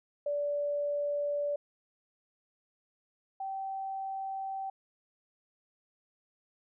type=tone pair in turn; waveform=sine; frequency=580 / 774.2 Hz; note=D5 / G5; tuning=-22 / -22 cents; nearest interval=perfect fourth; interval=500 cents; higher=second; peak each=-29 / -34 dBFS; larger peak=first; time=0.26-1.56 / 3.4-4.7 s; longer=neither; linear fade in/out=5 ms; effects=none